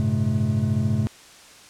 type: tone cluster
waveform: triangle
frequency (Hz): 98.5 / 112.5 / 134.6 / 214.2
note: G2 / A2 / C3 / A3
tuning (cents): +9 / +39 / +49 / -46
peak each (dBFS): -23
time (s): 0-1.07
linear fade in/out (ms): 0
effects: white hiss -47 dBFS RMS until 1.69 s + low-pass 8000 Hz 12 dB/octave